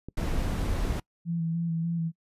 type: clicks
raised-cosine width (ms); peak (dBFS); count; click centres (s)
3; -25; 4; 0.086 / 0.592 / 0.852 / 0.968
type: noise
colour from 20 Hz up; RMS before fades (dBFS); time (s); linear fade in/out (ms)
brown; -28; 0.17-1; 5
type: tone with vibrato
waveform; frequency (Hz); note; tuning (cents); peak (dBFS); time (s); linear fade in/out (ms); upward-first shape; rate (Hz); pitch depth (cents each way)
sine; 166.5; E3; +18; -26; 1.25-2.12; 50; square; 3.4; 22
effects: noise-tail reverb RT60 0.1 s tail -24 dB re dry + resampled to 32000 Hz